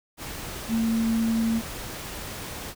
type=tone in noise; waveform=sine; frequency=226.4 Hz; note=A3; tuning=50 cents sharp; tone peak=-21 dBFS; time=0.68-1.62 s; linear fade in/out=50 ms; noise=pink; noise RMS=-36 dBFS; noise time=0.17-2.75 s; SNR=+12 dB; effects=none